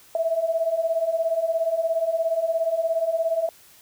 sine beating tone pair, 644 / 661 Hz, E5 / E5, -41 / +5 cents, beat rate 17 Hz, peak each -26 / -22 dBFS, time 0.15-3.49 s, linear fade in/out 2 ms, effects white hiss -52 dBFS RMS until 3.81 s

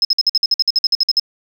sine tone bursts, 5150 Hz, E8, 41 cents flat, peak -9 dBFS, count 15, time 0.02-1.197 s, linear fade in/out 2 ms, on 29 ms, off 53 ms, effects tanh soft clip ceiling -6 dBFS

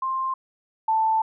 sine tone pair in turn, 1053 / 883.7 Hz, C6 / A5, +11 / +7 cents, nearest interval minor third, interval 304 cents, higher first, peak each -23 / -18 dBFS, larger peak second, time 0.02-0.34 / 0.88-1.22 s, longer second, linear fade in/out 5 ms, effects none

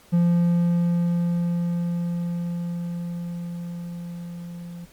triangle tone with level ramp, 172.6 Hz, F3, 20 cents flat, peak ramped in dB -13 to -32 dBFS, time 0.12-4.86 s, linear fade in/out 20 ms, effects pink hiss -53 dBFS RMS until 4.92 s + MP3 96 kbps

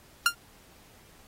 sawtooth tone with exponential decay, 1396.9 Hz, F6, in tune, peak -12 dBFS, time 0.26-0.35 s, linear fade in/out 2 ms, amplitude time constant 19 ms, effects pink hiss -57 dBFS RMS until 1.27 s + AAC 48 kbps

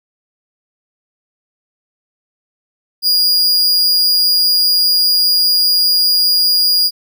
45% pulse tone, 4861 Hz, D#8, 41 cents flat, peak -9 dBFS, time 3.02-6.91 s, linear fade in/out 50 ms, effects none

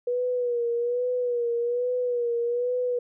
sine tone with vibrato, 484.1 Hz, B4, 35 cents flat, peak -23 dBFS, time 0.07-2.99 s, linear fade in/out 5 ms, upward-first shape sine, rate 1.2 Hz, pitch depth 51 cents each way, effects none

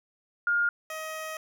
sine / 15% pulse tone pair in turn, 1416 / 630.8 Hz, F6 / D#5, +23 / +24 cents, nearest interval octave + major second, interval 1399 cents, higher first, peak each -22 / -28 dBFS, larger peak first, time 0.47-0.69 / 0.9-1.37 s, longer second, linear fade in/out 2 ms, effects none

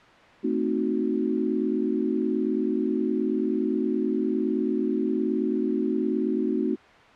sine chord, A diminished seventh, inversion none, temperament equal with one note detuned, 222.9 / 261.6 / 311.1 / 370 Hz, A3 / C4 / Eb4 / Gb4, +23 / 0 / 0 / 0 cents, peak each -28 dBFS, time 0.43-6.76 s, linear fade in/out 20 ms, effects white hiss -50 dBFS RMS until 7.15 s + low-pass 2000 Hz 12 dB/octave

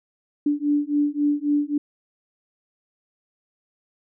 sine beating tone pair, 290.2 / 293.9 Hz, D4 / D4, -21 / +1 cents, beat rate 3.7 Hz, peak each -22 dBFS, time 0.46-1.78 s, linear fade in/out 5 ms, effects none

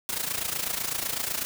white noise with amplitude modulation, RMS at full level -27 dBFS, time 0.09-1.45 s, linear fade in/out 0 ms, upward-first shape sine, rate 28 Hz, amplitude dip 75%, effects none

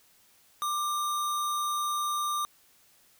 sine tone with sample-and-hold, 1185 Hz, D6, 15 cents sharp, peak -27 dBFS, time 0.62-2.45 s, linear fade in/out 0 ms, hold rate 4900 Hz, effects white hiss -62 dBFS RMS until 3.19 s

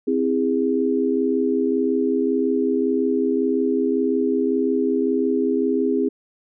sine chord, C augmented, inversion none, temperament just, 261.6 / 327 / 408.8 Hz, C4 / E4 / G#4, 0 / -14 / -27 cents, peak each -21 / -24 / -21 dBFS, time 0.07-6.09 s, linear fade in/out 10 ms, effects none

